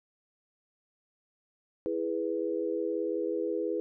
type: chord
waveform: sine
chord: E major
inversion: none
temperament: equal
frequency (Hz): 329.6 / 415.3 / 493.9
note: E4 / G#4 / B4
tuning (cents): 0 / 0 / 0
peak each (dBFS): -33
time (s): 1.86-3.8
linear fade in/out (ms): 0
effects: none